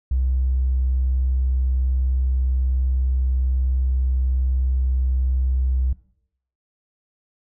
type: tone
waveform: triangle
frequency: 64.2 Hz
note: C2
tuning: 32 cents flat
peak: -13 dBFS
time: 0.11-5.93 s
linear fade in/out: 5 ms
effects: noise-tail reverb RT60 0.7 s tail -24 dB re dry + tanh soft clip ceiling -15 dBFS